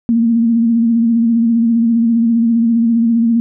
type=tone with vibrato; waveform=sine; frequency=230.9 Hz; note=A#3; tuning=16 cents flat; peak=-9 dBFS; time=0.09-3.4 s; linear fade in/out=0 ms; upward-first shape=sine; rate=15 Hz; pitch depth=41 cents each way; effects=none